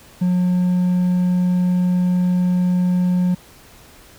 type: tone with hard clipping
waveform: triangle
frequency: 180 Hz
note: F#3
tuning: 47 cents flat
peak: -15 dBFS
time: 0.21-3.35 s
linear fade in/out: 10 ms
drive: 5 dB
effects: pink hiss -46 dBFS RMS until 4.18 s